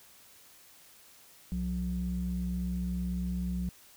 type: tone pair together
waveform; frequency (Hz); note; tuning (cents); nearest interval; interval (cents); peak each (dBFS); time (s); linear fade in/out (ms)
sine; 63.5 / 179.81; B1 / F#3; +49 / -49; octave + tritone; 1802; -33 / -31; 1.52-3.69; 0
effects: tanh soft clip ceiling -24 dBFS + white hiss -57 dBFS RMS until 3.96 s